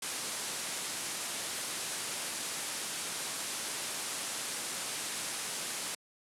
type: low-pass noise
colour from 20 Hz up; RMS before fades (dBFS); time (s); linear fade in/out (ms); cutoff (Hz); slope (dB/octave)
white; -38; 0.02-5.95; 5; 11000; 48
effects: high-pass 150 Hz 12 dB/octave